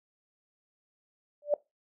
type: tone with exponential growth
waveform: sine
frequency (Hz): 587.3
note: D5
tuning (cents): 0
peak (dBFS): -18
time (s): 1.42-1.54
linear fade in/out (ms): 2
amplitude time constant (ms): 24
effects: noise-tail reverb RT60 0.2 s tail -20 dB re dry

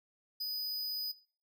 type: tone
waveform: square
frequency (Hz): 4978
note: D#8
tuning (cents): 0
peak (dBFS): -35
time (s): 0.4-1.12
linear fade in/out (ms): 10
effects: noise-tail reverb RT60 0.4 s tail -18 dB re dry

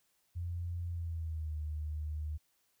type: tone with pitch glide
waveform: sine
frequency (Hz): 86.6 to 76.27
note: F2 to D#2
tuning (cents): -14 to -34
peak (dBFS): -35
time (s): 0.35-2.38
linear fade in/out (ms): 20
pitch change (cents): -220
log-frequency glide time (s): 0.88-1.57
effects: white hiss -75 dBFS RMS until 2.8 s

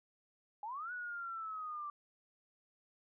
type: linear two-way sweep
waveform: sine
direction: up then down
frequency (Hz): 806 to 1481 to 1167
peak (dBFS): -40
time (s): 0.63-1.9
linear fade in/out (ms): 2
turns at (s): 0.92
effects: none

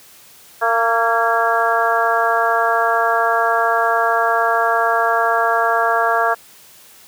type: harmonic tone with a mistuned harmonic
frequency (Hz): 228.9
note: A#3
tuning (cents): -31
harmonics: 2 / 3 / 4 / 5 / 6 / 7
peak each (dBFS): -23 / -18 / -22 / -21 / -21 / -21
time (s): 0.61-6.35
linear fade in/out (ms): 20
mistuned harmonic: 7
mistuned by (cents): +40
effects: white hiss -45 dBFS RMS until 7.07 s + high-pass 60 Hz 12 dB/octave

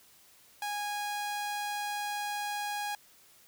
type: tone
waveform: sawtooth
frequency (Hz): 825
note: G#5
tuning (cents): -12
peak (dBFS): -29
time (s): 0.62-2.95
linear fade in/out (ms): 2
effects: white hiss -60 dBFS RMS until 3.47 s

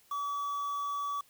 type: tone with quantisation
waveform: triangle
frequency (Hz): 1142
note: D6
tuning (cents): -49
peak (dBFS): -30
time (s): 0.11-1.21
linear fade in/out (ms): 5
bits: 8
effects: white hiss -64 dBFS RMS until 1.29 s

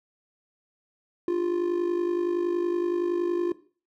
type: tone with amplitude modulation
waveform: triangle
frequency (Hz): 349.4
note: F4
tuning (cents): +1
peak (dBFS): -18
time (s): 1.28-3.52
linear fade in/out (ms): 2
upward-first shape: sine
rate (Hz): 50.7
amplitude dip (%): 65
effects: noise-tail reverb RT60 0.4 s tail -17 dB re dry

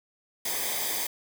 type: noise with comb filter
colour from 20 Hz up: white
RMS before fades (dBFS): -30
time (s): 0.45-1.07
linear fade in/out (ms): 5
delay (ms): 0.72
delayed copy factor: -0.7
effects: none

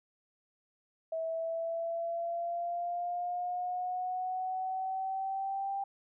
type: exponential sweep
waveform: sine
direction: up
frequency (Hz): 648 to 791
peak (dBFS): -32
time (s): 1.12-5.84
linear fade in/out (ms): 5
effects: none

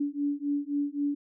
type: beating tone pair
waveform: sine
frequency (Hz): 285.5 / 289.3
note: D4 / D4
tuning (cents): -49 / -26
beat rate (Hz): 3.8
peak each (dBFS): -30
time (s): 0-1.15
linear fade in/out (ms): 10
effects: none

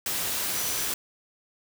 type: tone in noise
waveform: sine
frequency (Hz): 5920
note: F#8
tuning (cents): 0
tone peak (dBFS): -36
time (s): 0.55-0.85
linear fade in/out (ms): 2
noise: white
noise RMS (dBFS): -29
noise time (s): 0.06-0.94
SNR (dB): -10
effects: none

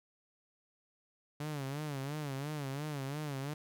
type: tone with vibrato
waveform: sawtooth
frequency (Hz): 143.4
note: D3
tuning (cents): -41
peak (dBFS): -33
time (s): 1.4-3.54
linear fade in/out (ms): 5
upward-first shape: sine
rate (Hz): 2.9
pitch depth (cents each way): 120
effects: none

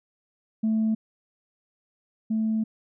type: tone pair in turn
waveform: sine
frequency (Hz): 220 / 220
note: A3 / A3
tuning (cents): 0 / 0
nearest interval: unison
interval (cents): 0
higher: neither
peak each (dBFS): -19 / -21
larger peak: first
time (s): 0.63-0.95 / 2.3-2.64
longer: second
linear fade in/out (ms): 10
effects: tanh soft clip ceiling -18 dBFS

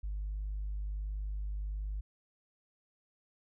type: tone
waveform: sine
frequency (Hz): 50.7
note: G#1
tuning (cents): -41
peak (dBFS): -33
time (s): 0.03-2.01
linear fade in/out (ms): 10
effects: tanh soft clip ceiling -31 dBFS

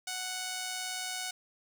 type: tone with amplitude modulation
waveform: 5% pulse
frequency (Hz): 740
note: F#5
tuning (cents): 0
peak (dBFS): -22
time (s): 0.07-1.31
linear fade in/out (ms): 5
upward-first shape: sine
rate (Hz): 118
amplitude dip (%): 30
effects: none

